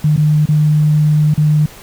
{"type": "tone with dropouts", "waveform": "sine", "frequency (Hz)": 151.5, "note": "D#3", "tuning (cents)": -46, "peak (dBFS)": -8, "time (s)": [0.04, 1.66], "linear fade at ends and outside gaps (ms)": 5, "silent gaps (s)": [[0.164, 0.175], [0.457, 0.487], [1.34, 1.376]], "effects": ["pink hiss -37 dBFS RMS until 1.82 s"]}